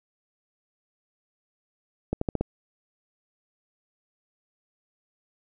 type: accelerating click train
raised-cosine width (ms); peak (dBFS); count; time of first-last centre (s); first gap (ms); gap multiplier
2; -12; 5; 2.13-2.41; 84; 0.88
effects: none